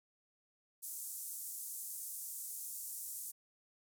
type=band-pass noise; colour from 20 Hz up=white; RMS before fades=-45 dBFS; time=0.82-3.32 s; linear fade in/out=20 ms; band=7300 to 14000 Hz; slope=24 dB/octave; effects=none